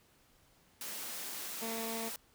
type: high-pass noise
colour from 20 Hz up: white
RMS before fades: -42 dBFS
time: 0.81-2.16 s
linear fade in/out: 2 ms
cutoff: 170 Hz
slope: 48 dB/octave
type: tone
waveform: 15% pulse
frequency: 226.2 Hz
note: A3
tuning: 48 cents sharp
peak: -32 dBFS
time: 1.61-2.1 s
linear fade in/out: 20 ms
effects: pink hiss -67 dBFS RMS until 2.34 s